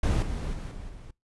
brown noise with level steps, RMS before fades -23 / -31 / -35 / -40 / -44 dBFS, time 0.03-1.11 s, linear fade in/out 5 ms, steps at 0.22 / 0.53 / 0.71 / 0.89 s, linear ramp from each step 5 ms, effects noise-tail reverb RT60 0.2 s tail -24 dB re dry + resampled to 24000 Hz

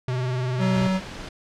square tone with vibrato, 126.8 Hz, B2, 46 cents sharp, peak -24 dBFS, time 0.08-0.87 s, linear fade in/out 2 ms, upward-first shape sine, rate 20 Hz, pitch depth 54 cents each way
square tone, 188.4 Hz, F#3, 32 cents sharp, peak -21 dBFS, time 0.58-1.01 s, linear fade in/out 50 ms
pink noise, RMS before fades -36 dBFS, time 0.74-1.29 s, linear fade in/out 5 ms
effects low-pass 5000 Hz 12 dB/octave

